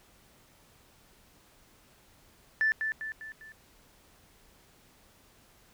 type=tone with echo; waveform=sine; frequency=1760 Hz; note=A6; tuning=in tune; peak=-22 dBFS; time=2.61-2.72 s; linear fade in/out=0 ms; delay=200 ms; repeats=4; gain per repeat=-6 dB; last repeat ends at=3.52 s; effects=tanh soft clip ceiling -18 dBFS + pink hiss -61 dBFS RMS until 5.73 s